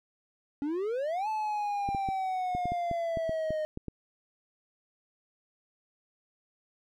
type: exponential two-way sweep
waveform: triangle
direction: up then down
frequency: 276.6 to 874 to 614 Hz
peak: -27 dBFS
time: 0.62-3.65 s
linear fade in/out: 0 ms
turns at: 1.28 s
type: clicks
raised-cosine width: 3 ms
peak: -23 dBFS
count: 12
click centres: 1.889 / 1.948 / 2.088 / 2.55 / 2.656 / 2.72 / 2.913 / 3.172 / 3.294 / 3.506 / 3.774 / 3.883 s
effects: none